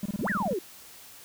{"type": "tone bursts", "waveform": "triangle", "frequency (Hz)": 200.5, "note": "G3", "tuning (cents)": 39, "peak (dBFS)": -25, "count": 10, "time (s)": [0.03, 0.533], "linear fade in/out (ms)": 2, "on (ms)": 26, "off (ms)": 27}
{"type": "exponential two-way sweep", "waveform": "sine", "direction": "up then down", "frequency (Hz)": [135.2, 1975.5, 334.7], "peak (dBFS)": -27, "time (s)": [0.2, 0.59], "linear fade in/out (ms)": 5, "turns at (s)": 0.29}
{"effects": ["white hiss -49 dBFS RMS until 1.24 s"]}